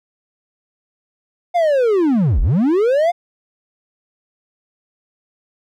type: linear two-way sweep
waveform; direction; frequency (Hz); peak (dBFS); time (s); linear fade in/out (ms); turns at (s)
triangle; down then up; 718 to 32.14 to 718; -10; 1.54-3.12; 20; 2.41
effects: none